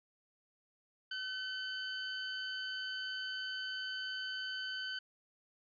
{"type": "tone", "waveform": "20% pulse", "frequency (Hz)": 1521, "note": "F#6", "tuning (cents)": 47, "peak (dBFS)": -33, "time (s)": [1.11, 4.99], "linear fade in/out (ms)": 5, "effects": ["resampled to 11025 Hz"]}